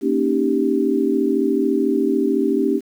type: chord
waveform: sine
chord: Eb dominant seventh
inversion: second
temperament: equal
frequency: 233.1 / 277.2 / 311.1 / 392 Hz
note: Bb3 / Db4 / Eb4 / G4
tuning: 0 / 0 / 0 / 0 cents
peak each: -23 / -20 / -22 / -20 dBFS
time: 0.01-2.81 s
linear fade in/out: 50 ms
effects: 8-bit